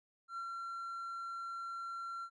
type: tone with ADSR envelope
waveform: triangle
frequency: 1365 Hz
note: F6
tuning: 40 cents flat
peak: -36 dBFS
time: 0.28-2.3 s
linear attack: 94 ms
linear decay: 67 ms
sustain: -2 dB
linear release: 69 ms
effects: tanh soft clip ceiling -32 dBFS + resampled to 22050 Hz